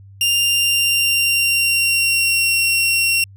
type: tone with pitch glide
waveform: sawtooth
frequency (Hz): 2794 to 2738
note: F7 to F7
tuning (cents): 0 to -35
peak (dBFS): -11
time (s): 0.21-3.24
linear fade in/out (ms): 2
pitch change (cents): -35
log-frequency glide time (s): 0.36-2.53
effects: added 98 Hz sine -39 dBFS peak until 3.36 s